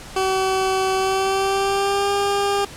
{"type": "tone with pitch glide", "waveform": "20% pulse", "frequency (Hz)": [380, 401.4], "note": ["F#4", "G4"], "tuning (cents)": [46, 41], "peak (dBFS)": -13, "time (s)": [0.16, 2.65], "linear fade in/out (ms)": 5, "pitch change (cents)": 95, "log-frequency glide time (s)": [0.95, 2.11], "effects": ["pink hiss -38 dBFS RMS until 2.76 s", "low-pass 10000 Hz 12 dB/octave"]}